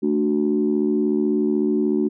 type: chord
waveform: sine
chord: D major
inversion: second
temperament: equal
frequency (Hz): 220 / 293.7 / 370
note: A3 / D4 / F#4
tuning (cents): 0 / 0 / 0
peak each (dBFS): -21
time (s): 0.02-2.09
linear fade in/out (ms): 20
effects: tanh soft clip ceiling -9 dBFS